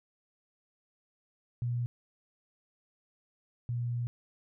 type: tone pair in turn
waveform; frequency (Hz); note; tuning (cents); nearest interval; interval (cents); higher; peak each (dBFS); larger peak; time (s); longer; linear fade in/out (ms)
sine; 120.7 / 120.17; B2 / B2; -39 / -47; unison; 8; first; -29 / -30; first; 1.62-1.86 / 3.69-4.07; second; 0
effects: none